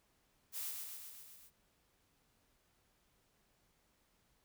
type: noise with echo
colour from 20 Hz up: blue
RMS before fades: -42 dBFS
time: 0.52-0.73 s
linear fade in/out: 50 ms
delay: 130 ms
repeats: 6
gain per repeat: -3 dB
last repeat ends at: 1.51 s
effects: pink hiss -75 dBFS RMS until 4.44 s